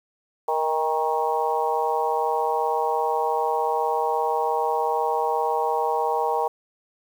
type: harmonic tone with a mistuned harmonic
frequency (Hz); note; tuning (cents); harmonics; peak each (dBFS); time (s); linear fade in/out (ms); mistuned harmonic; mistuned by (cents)
156.7; D#3; +13; 3 / 4 / 5 / 6 / 7; -26 / -30 / -25 / -26 / -32; 0.48-6.48; 5; 5; +31
effects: 8-bit